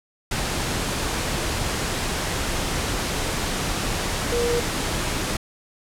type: tone in noise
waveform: sine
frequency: 477.2 Hz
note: A#4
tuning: 41 cents sharp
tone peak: -21 dBFS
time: 4.32-4.6 s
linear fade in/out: 5 ms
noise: pink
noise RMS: -25 dBFS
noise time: 0.31-5.37 s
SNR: +1 dB
effects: low-pass 10000 Hz 12 dB/octave